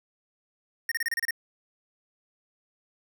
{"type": "tone bursts", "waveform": "square", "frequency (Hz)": 1847, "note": "A#6", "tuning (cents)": -16, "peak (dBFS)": -26, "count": 8, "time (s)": [0.89, 1.308], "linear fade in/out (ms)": 2, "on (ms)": 26, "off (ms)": 30, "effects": []}